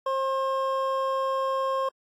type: tone pair together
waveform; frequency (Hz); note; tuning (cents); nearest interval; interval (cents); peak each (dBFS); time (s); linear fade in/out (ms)
triangle; 532.7 / 1070; C5 / C6; +31 / +38; octave; 1207; -25; 0.06-1.89; 5
effects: AAC 64 kbps